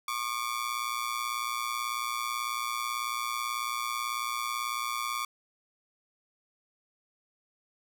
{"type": "ring-modulated tone", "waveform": "sawtooth", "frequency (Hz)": 1147, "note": "D6", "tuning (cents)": -41, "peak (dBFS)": -24, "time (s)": [0.08, 5.25], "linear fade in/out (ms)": 2, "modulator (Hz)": 59.1, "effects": []}